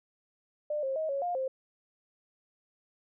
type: tone with pitch steps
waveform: sine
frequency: 598 / 535 / 631 / 554 / 707 / 526 Hz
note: D5 / C5 / D#5 / C#5 / F5 / C5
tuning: +31 / +38 / +24 / -1 / +21 / +9 cents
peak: -29 dBFS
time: 0.7-1.48 s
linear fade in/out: 5 ms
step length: 130 ms
effects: none